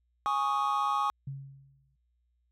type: chord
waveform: triangle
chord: Ab suspended fourth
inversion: none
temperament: equal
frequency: 830.6 / 1108.7 / 1244.5 Hz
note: Ab5 / Db6 / Eb6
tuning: 0 / 0 / 0 cents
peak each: -29 / -27 / -29 dBFS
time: 0.26-1.1 s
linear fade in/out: 0 ms
type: tone with exponential decay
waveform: sine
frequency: 137.1 Hz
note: C#3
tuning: 19 cents flat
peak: -33 dBFS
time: 1.27-1.96 s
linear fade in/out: 5 ms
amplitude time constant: 150 ms
effects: tanh soft clip ceiling -17 dBFS + added 60 Hz sine -70 dBFS peak until 2.51 s